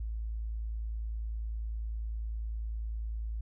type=tone; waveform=sine; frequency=55 Hz; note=A1; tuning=in tune; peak=-33 dBFS; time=0-3.41 s; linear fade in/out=5 ms; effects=none